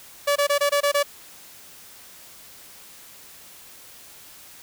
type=tone bursts; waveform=sawtooth; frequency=574 Hz; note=D5; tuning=40 cents flat; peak=-14 dBFS; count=7; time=0.27-1.031 s; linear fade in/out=10 ms; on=89 ms; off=23 ms; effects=white hiss -46 dBFS RMS until 4.62 s